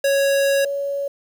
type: tone pair in turn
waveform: square / sine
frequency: 554 / 561.1 Hz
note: C#5 / C#5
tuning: -1 / +21 cents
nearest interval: unison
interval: 22 cents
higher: second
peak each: -16 / -21 dBFS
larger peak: first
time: 0.04-0.65 / 0.65-1.08 s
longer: first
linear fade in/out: 5 ms
effects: 8-bit